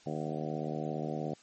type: harmonic tone with a mistuned harmonic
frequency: 77 Hz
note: D#2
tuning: 17 cents flat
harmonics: 2 / 3 / 4 / 5 / 6 / 7 / 8 / 9 / 10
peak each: -38 / -40 / -41 / -42 / -43 / -43 / -44 / -45 / -45 dBFS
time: 0.06-1.34 s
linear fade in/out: 5 ms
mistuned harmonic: 10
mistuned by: -47 cents
effects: white hiss -60 dBFS RMS until 1.42 s + MP3 32 kbps